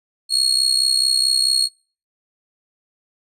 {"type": "tone with amplitude modulation", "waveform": "35% pulse", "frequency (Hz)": 4300, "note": "C8", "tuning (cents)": 47, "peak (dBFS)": -10, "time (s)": [0.29, 1.69], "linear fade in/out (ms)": 50, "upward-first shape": "sine", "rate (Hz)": 64.6, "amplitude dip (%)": 80, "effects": ["noise-tail reverb RT60 0.4 s tail -25 dB re dry", "resampled to 32000 Hz"]}